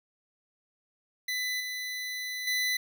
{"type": "tone with level steps", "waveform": "25% pulse", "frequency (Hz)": 2000, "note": "B6", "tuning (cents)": 21, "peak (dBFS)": [-26, -30, -23], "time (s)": [1.28, 2.77], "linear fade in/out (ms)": 5, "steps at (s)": [1.6, 2.47], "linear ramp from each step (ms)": 5, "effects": []}